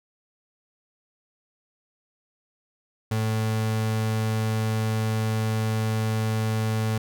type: tone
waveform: 35% pulse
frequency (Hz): 110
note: A2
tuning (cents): 0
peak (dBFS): -21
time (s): 3.11-6.98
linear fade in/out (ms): 5
effects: none